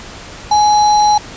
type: tone with sample-and-hold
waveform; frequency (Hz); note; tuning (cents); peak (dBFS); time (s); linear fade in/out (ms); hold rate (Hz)
sine; 839; G#5; +17; -7; 0.51-1.18; 5; 4900
effects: pink hiss -32 dBFS RMS until 1.36 s + resampled to 16000 Hz